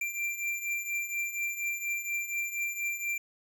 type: beating tone pair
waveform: square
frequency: 2361 / 2365.2 Hz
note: D7 / D7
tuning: +9 / +12 cents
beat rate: 4.2 Hz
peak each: -38 / -33 dBFS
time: 0.01-3.18 s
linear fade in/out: 5 ms
effects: 11-bit